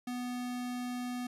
square tone, 246.9 Hz, B3, in tune, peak -36 dBFS, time 0.07-1.27 s, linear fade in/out 5 ms, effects resampled to 32000 Hz + 11-bit

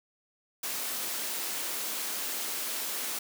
white high-pass noise, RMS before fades -34 dBFS, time 0.63-3.19 s, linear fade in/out 5 ms, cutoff 210 Hz, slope 24 dB/octave, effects none

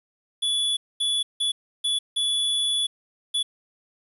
square tone bursts at uneven times, 3427 Hz, A7, 46 cents flat, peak -22 dBFS, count 6, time 0.42-0.77 / 1-1.23 / 1.4-1.52 / 1.84-1.99 / 2.16-2.87 / 3.34-3.43 s, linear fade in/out 10 ms, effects resampled to 32000 Hz + 9-bit

